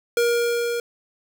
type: tone with level ramp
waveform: square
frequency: 473.1 Hz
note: A#4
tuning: 26 cents sharp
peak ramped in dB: -17 to -24 dBFS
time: 0.17-0.8 s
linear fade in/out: 2 ms
effects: none